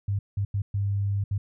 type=tone bursts at uneven times; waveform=sine; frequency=100 Hz; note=G2; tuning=35 cents sharp; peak=-23 dBFS; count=5; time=0.08-0.19 / 0.37-0.45 / 0.54-0.62 / 0.74-1.24 / 1.31-1.38 s; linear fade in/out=5 ms; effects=none